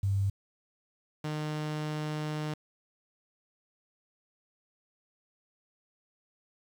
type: tone pair in turn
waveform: sine / sawtooth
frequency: 98.5 / 152.48 Hz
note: G2 / D#3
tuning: +9 / -35 cents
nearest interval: minor sixth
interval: 756 cents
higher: second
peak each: -25 / -28 dBFS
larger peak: first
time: 0.03-0.3 / 1.24-2.54 s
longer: second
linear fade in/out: 5 ms
effects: low-pass 6000 Hz 12 dB/octave + 9-bit